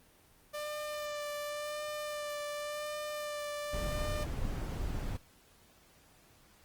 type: tone with vibrato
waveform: sawtooth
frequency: 594 Hz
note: D5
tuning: 20 cents sharp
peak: -33 dBFS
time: 0.53-4.25 s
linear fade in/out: 20 ms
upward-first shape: sine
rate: 0.91 Hz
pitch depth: 17 cents each way
type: noise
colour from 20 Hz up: brown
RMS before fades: -36 dBFS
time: 3.73-5.17 s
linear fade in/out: 5 ms
effects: pink hiss -63 dBFS RMS until 6.64 s + Opus 24 kbps

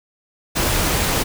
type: noise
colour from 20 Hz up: pink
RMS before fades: -19 dBFS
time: 0.55-1.24 s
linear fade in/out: 20 ms
effects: none

